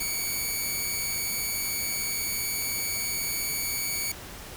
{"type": "tone pair together", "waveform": "5% pulse", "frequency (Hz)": [2195, 2291], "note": ["C#7", "D7"], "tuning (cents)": [-18, -44], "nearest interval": "minor second", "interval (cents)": 74, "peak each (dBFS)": [-22, -20], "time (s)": [0, 4.12], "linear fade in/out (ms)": 5, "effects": ["pink hiss -42 dBFS RMS until 4.56 s"]}